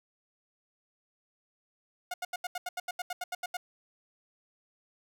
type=tone bursts; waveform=sawtooth; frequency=719 Hz; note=F#5; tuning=50 cents flat; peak=-29 dBFS; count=14; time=2.11-3.57 s; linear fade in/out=5 ms; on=30 ms; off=80 ms; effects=none